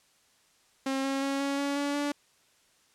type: tone with pitch steps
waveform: sawtooth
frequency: 268.6 / 271.9 / 275.2 / 278.6 / 282 / 285.4 / 288.9 Hz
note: C4 / C#4 / C#4 / C#4 / C#4 / D4 / D4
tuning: +46 / -33 / -12 / +9 / +30 / -49 / -28 cents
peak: -24 dBFS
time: 0.86-2.12 s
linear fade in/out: 5 ms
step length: 180 ms
effects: white hiss -65 dBFS RMS until 2.94 s + low-pass 9000 Hz 12 dB/octave